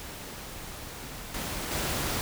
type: noise with level steps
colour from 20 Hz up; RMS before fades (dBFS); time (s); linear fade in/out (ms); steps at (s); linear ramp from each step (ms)
pink; -41 / -34 / -30; 0-2.21; 0; 1.34 / 1.71; 5
effects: none